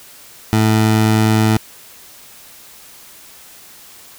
20% pulse tone, 109.4 Hz, A2, 9 cents flat, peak -6 dBFS, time 0.53-1.57 s, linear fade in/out 0 ms, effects white hiss -41 dBFS RMS until 4.18 s

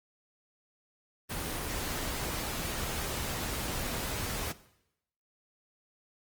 pink noise, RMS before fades -35 dBFS, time 1.29-4.53 s, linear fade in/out 20 ms, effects noise-tail reverb RT60 0.8 s tail -17 dB re dry + Opus 24 kbps

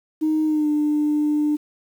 sine tone with pitch glide, 311.1 to 298.9 Hz, D#4 to D4, 0 to +31 cents, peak -16 dBFS, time 0.21-1.57 s, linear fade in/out 20 ms, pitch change -69 cents, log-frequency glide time 0.45-0.69 s, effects tanh soft clip ceiling -13 dBFS + 8-bit

